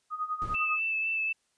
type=tone with tremolo; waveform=sine; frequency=1244.5 Hz; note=D#6; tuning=in tune; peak=-27 dBFS; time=0.1-0.8 s; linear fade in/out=50 ms; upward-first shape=sine; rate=10 Hz; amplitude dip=80%
type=noise; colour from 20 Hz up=brown; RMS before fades=-38 dBFS; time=0.42-0.55 s; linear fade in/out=0 ms
type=tone with vibrato; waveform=sine; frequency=2637 Hz; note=E7; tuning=in tune; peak=-27 dBFS; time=0.54-1.33 s; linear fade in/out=10 ms; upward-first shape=sine; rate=4 Hz; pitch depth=17 cents each way
effects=white hiss -73 dBFS RMS until 1.57 s + resampled to 22050 Hz